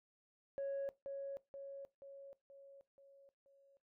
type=tone with echo; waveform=sine; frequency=553 Hz; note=C#5; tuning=4 cents flat; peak=-36 dBFS; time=0.58-0.89 s; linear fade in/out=0 ms; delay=480 ms; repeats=6; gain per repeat=-5 dB; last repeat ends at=3.77 s; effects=noise-tail reverb RT60 0.2 s tail -19 dB re dry + tanh soft clip ceiling -36 dBFS